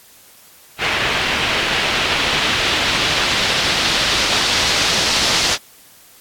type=noise with low-pass filter sweep; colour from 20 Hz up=white; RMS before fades=-18 dBFS; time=0.78-5.58 s; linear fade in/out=50 ms; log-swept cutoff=2600 to 4900 Hz; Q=1.5; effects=white hiss -46 dBFS RMS until 6.2 s + AAC 64 kbps